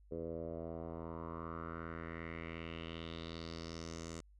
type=tone with low-pass filter sweep; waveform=10% pulse; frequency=82.6 Hz; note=E2; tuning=4 cents sharp; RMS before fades=-45 dBFS; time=0.11-4.21 s; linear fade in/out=10 ms; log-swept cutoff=470 to 7400 Hz; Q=3.8; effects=added 50 Hz sine -60 dBFS peak until 4.39 s